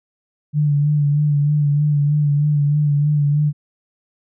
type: tone with vibrato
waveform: sine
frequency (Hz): 146.8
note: D3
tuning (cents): 0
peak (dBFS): -13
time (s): 0.53-3.53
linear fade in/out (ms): 50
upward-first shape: sine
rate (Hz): 3.2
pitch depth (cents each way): 36
effects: none